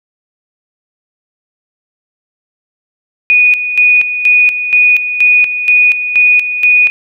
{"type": "tone with tremolo", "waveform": "sine", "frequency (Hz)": 2471, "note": "D#7", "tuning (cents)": -13, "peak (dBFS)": -4, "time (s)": [3.3, 6.9], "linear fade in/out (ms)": 0, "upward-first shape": "square", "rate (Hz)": 2.1, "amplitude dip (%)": 65, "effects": []}